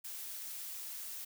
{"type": "noise", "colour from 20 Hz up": "blue", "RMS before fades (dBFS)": -44, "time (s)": [0.04, 1.25], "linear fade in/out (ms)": 10, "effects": []}